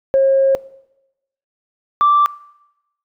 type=tone pair in turn; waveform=sine; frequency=540 / 1171 Hz; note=C#5 / D6; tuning=-45 / -5 cents; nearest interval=octave + minor second; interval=1340 cents; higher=second; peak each=-8 dBFS; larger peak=neither; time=0.14-0.55 / 2.01-2.26 s; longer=first; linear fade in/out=0 ms; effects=noise-tail reverb RT60 0.9 s tail -21 dB re dry + tanh soft clip ceiling -5 dBFS